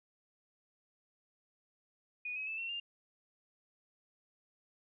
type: tone with pitch steps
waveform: sine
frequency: 2467 / 2547 / 2629 / 2714 / 2801 Hz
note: D#7 / D#7 / E7 / E7 / F7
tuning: -15 / +40 / -5 / +50 / +4 cents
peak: -37 dBFS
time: 2.25-2.8 s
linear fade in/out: 5 ms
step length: 110 ms
effects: none